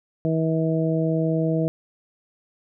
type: harmonic tone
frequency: 160.9 Hz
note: E3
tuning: 42 cents flat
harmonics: 1 / 2 / 3 / 4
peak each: -22 / -25 / -27 / -28 dBFS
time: 0.25-1.68 s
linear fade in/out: 0 ms
effects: none